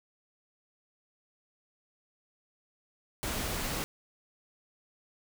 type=noise; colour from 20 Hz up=pink; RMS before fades=-34 dBFS; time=3.23-3.84 s; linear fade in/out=0 ms; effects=none